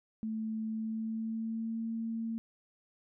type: tone with pitch glide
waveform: sine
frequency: 220 to 226.6 Hz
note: A3 to A#3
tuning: 0 to -49 cents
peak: -33 dBFS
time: 0.23-2.38 s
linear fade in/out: 0 ms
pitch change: +51 cents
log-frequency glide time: 0.67-1.85 s
effects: none